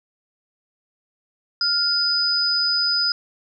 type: tone pair together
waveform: sine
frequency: 1400 / 4989 Hz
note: F6 / D#8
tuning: +4 / +4 cents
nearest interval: octave + minor seventh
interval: 2200 cents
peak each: -26 / -18 dBFS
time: 1.61-3.12 s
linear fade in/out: 2 ms
effects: none